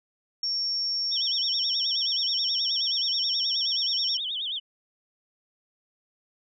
sine tone, 5490 Hz, F8, 31 cents flat, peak -25 dBFS, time 0.43-4.17 s, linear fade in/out 2 ms
sine tone with vibrato, 3336 Hz, G#7, 7 cents sharp, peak -28 dBFS, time 1.11-4.6 s, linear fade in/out 20 ms, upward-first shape sine, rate 9.4 Hz, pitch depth 200 cents each way
effects none

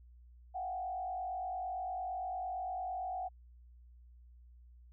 sine tone with frequency modulation, 740 Hz, F#5, in tune, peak -36 dBFS, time 0.54-3.29 s, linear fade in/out 20 ms, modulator 48.8 Hz, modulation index 0.79, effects added 60 Hz sine -55 dBFS peak until 4.92 s

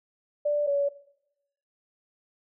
sine tone pair in turn, 587.3 / 566.4 Hz, D5 / C#5, 0 / +37 cents, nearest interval minor second, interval 63 cents, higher first, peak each -22 dBFS, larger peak neither, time 0.45-0.67 / 0.67-0.89 s, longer neither, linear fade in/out 10 ms, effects noise-tail reverb RT60 0.8 s tail -19 dB re dry

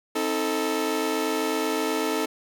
sawtooth chord, A diminished, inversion first, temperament just, 264 / 316.8 / 440 Hz, C4 / Eb4 / A4, +16 / +31 / 0 cents, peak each -27 / -24 / -23 dBFS, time 0.15-2.26 s, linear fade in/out 10 ms, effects none

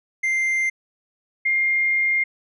triangle / sine tone pair in turn, 2093 / 2117 Hz, C7 / C7, 0 / +20 cents, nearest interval unison, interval 20 cents, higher second, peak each -17 dBFS, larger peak neither, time 0.23-0.7 / 1.45-2.24 s, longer second, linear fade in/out 10 ms, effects resampled to 24000 Hz

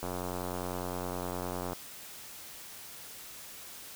click train, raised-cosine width 1 ms, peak -22 dBFS, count 154, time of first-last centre 0.03-1.732 s, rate 89.9 Hz, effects white hiss -47 dBFS RMS until 3.95 s

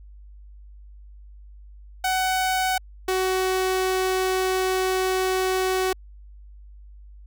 sawtooth tone pair in turn, 749 / 374.5 Hz, F#5 / F#4, +21 / +21 cents, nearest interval octave, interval 1200 cents, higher first, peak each -17 dBFS, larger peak neither, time 2.04-2.78 / 3.08-5.93 s, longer second, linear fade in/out 5 ms, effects added 50 Hz sine -42 dBFS peak until 7.26 s

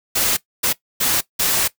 white noise bursts at uneven times, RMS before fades -18 dBFS, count 4, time 0.15-0.37 / 0.63-0.73 / 1-1.21 / 1.39-1.68 s, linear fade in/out 10 ms, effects noise-tail reverb RT60 0.1 s tail -18 dB re dry

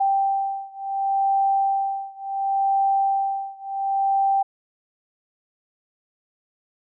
sine beating tone pair, 784 / 784.7 Hz, G5 / G5, 0 / +2 cents, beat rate 0.7 Hz, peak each -22 / -23 dBFS, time 0-4.43 s, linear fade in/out 10 ms, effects none

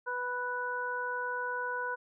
harmonic tone, 493.9 Hz, B4, in tune, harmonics 1 / 2 / 3, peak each -39 / -36 / -35 dBFS, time 0.06-1.96 s, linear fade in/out 20 ms, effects none

